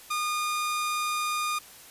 sawtooth tone, 1219 Hz, D#6, 36 cents flat, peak -23 dBFS, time 0.1-1.59 s, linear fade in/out 10 ms, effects white hiss -49 dBFS RMS until 1.9 s + resampled to 32000 Hz

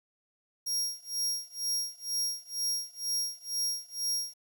sawtooth tone with tremolo, 5600 Hz, F8, 4 cents sharp, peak -25 dBFS, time 0.66-4.34 s, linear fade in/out 10 ms, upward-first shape sine, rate 2.1 Hz, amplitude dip 95%, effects 10-bit

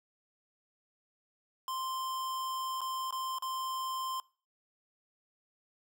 square tone with dropouts, 1045 Hz, C6, 2 cents flat, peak -35 dBFS, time 1.68-4.2 s, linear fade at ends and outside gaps 1 ms, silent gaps 2.807-2.815 / 3.108-3.125 / 3.385-3.423 s, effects noise-tail reverb RT60 0.4 s tail -23 dB re dry

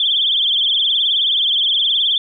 sine tone with vibrato, 3322 Hz, G#7, in tune, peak -13 dBFS, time 0-2.18 s, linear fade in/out 2 ms, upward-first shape triangle, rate 19 Hz, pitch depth 140 cents each way, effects none

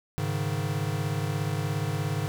square chord, Ab suspended fourth, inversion none, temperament equal, 103.83 / 138.59 / 155.56 Hz, Ab2 / Db3 / Eb3, 0 / 0 / 0 cents, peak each -32 dBFS, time 0.18-2.28 s, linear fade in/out 0 ms, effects none

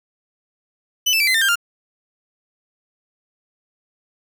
30% pulse tone with pitch steps, 3000 / 2642 / 2327 / 2049 / 1804.5 / 1589.2 / 1399.5 Hz, F#7 / E7 / D7 / C7 / A6 / G6 / F6, +23 / +3 / -17 / -37 / +43 / +23 / +3 cents, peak -12 dBFS, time 1.06-1.557 s, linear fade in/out 10 ms, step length 71 ms, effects none

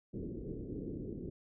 white low-pass noise, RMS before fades -42 dBFS, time 0.13-1.3 s, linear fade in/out 10 ms, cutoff 430 Hz, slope 48 dB/octave, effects none

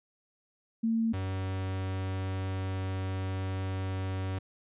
sine / 45% pulse tone pair in turn, 226.2 / 94.78 Hz, A3 / F#2, +48 / +42 cents, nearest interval octave + minor third, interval 1506 cents, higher first, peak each -25 / -31 dBFS, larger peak first, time 0.83-1.13 / 1.13-4.39 s, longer second, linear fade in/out 10 ms, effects resampled to 8000 Hz

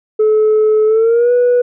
sine tone with pitch glide, 431.1 to 489.5 Hz, A4 to B4, -35 to -15 cents, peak -6 dBFS, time 0.19-1.62 s, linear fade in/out 10 ms, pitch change +220 cents, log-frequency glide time 0.86-1.32 s, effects tanh soft clip ceiling -6 dBFS

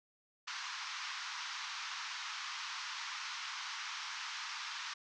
pink band-pass noise, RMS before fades -43 dBFS, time 0.47-4.94 s, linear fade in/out 10 ms, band 960 to 6200 Hz, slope 48 dB/octave, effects none

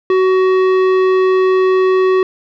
sine tone with tanh clipping, 374.6 Hz, F#4, 21 cents sharp, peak -11 dBFS, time 0.1-2.23 s, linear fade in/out 2 ms, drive 14 dB, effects none

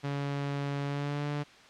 sawtooth tone with pitch glide, 141.5 to 146.15 Hz, C#3 to D3, +36 to -8 cents, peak -27 dBFS, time 0.03-1.44 s, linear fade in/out 20 ms, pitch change +56 cents, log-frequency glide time 0.84-1.27 s, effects white hiss -54 dBFS RMS until 1.69 s + low-pass 4000 Hz 12 dB/octave

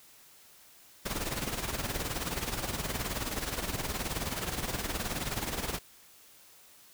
pink noise with tremolo, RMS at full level -32 dBFS, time 1.05-5.79 s, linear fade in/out 10 ms, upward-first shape sine, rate 19 Hz, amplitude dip 65%, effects white hiss -57 dBFS RMS until 6.93 s

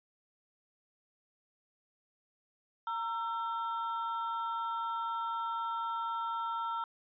triangle ring-modulated tone, 1133 Hz, C#6, 37 cents sharp, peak -28 dBFS, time 2.87-6.84 s, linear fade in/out 2 ms, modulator 209 Hz, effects resampled to 11025 Hz

